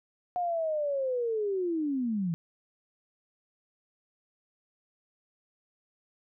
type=linear sweep; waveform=sine; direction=down; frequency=723 to 159 Hz; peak=-27 dBFS; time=0.36-2.34 s; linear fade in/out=0 ms; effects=none